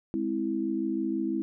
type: chord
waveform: sine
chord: Ab augmented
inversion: none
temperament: equal with one note detuned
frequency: 207.7 / 261.6 / 327.7 Hz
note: Ab3 / C4 / E4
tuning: 0 / 0 / -10 cents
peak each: -33 / -32 / -29 dBFS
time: 0.14-1.42 s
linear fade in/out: 0 ms
effects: none